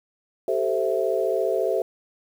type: chord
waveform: sine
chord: A minor seventh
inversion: third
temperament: equal with one note detuned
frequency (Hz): 385.5 / 440 / 523.3 / 659.3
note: G4 / A4 / C5 / E5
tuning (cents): -29 / 0 / 0 / 0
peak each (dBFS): -26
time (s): 0.48-1.82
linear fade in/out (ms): 2
effects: 8-bit